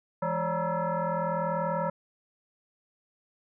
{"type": "tone with frequency modulation", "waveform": "sine", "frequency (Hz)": 207.7, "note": "G#3", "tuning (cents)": 0, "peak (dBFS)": -26, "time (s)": [0.22, 1.9], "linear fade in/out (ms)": 5, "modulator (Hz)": 375, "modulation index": 2.8, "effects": []}